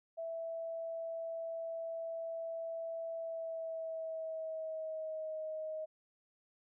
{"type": "tone with pitch glide", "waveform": "sine", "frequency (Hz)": [659.3, 627.3], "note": ["E5", "D#5"], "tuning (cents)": [0, 14], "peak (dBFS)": -38, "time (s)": [0.17, 5.86], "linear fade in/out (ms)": 20, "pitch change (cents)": -86, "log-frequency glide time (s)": [3.17, 5.39], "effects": []}